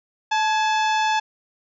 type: harmonic tone with a mistuned harmonic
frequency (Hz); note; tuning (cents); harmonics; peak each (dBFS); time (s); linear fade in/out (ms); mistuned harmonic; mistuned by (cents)
869; A5; -22; 1 / 2 / 3 / 4 / 5 / 6 / 7 / 8; -19 / -26 / -29 / -31 / -37 / -38 / -40 / -43; 0.31-1.2; 10; 2; -71
effects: none